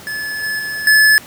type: tone with level steps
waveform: square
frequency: 1724 Hz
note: A6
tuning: 36 cents flat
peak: -22 / -19 / -22 / -8 dBFS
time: 0.07-1.18 s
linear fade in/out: 0 ms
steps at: 0.43 / 0.59 / 0.87 s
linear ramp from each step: 2 ms
effects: pink hiss -37 dBFS RMS until 1.26 s + high-pass 100 Hz 12 dB/octave